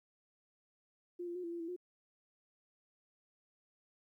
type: tone with pitch steps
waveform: sine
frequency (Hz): 351.8 / 345.7 / 361.1 / 338.8 / 342.3 / 331.2 / 358.3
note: F4 / F4 / F#4 / E4 / F4 / E4 / F4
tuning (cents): +13 / -18 / -42 / +48 / -35 / +8 / +44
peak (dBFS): -39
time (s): 1.19-1.764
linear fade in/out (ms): 10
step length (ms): 82
effects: 13-bit